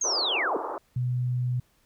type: linear sweep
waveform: sine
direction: down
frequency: 6600 to 251.4 Hz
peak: -24 dBFS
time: 0.01-0.57 s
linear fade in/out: 5 ms
type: band-pass noise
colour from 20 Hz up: white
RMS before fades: -33 dBFS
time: 0.04-0.78 s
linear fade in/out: 2 ms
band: 320 to 1200 Hz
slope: 48 dB/octave
type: tone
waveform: sine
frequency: 124.4 Hz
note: B2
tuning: 13 cents sharp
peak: -24 dBFS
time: 0.96-1.6 s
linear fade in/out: 5 ms
effects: pink hiss -66 dBFS RMS until 1.85 s